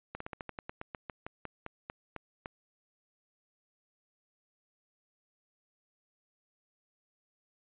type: slowing click train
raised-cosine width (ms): 0.5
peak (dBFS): -24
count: 17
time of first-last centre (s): 0.15-2.459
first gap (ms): 54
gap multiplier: 1.12
effects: resampled to 8000 Hz